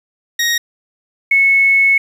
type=tone pair in turn; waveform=20% pulse / sine; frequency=1877 / 2199 Hz; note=A#6 / C#7; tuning=+11 / -14 cents; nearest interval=minor third; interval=275 cents; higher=second; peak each=-8 dBFS; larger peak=neither; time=0.39-0.58 / 1.31-1.98 s; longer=second; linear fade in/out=5 ms; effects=resampled to 32000 Hz + 7-bit